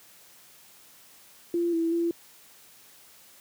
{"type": "tone with pitch steps", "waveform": "sine", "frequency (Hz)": [343, 330.8, 338.6], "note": ["F4", "E4", "E4"], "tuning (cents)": [-31, 6, 46], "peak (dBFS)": -23, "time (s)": [1.54, 2.11], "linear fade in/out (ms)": 2, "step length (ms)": 190, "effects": ["white hiss -54 dBFS RMS until 3.4 s", "high-pass 80 Hz 12 dB/octave"]}